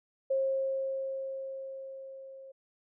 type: tone with level ramp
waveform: sine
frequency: 536 Hz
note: C5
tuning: 42 cents sharp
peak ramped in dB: -25 to -46 dBFS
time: 0.3-2.52 s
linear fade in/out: 10 ms
effects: none